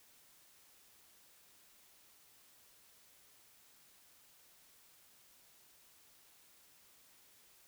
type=silence; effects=white hiss -65 dBFS RMS until 7.67 s